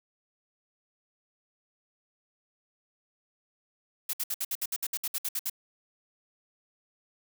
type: noise bursts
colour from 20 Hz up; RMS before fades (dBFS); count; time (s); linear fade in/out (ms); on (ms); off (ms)
blue; -31; 14; 4.09-5.498; 5; 43; 62
effects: none